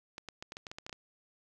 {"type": "clicks", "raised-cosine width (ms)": 0.2, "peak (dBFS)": -25, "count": 11, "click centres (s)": [0.181, 0.287, 0.425, 0.521, 0.569, 0.668, 0.715, 0.785, 0.865, 0.895, 0.928], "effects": []}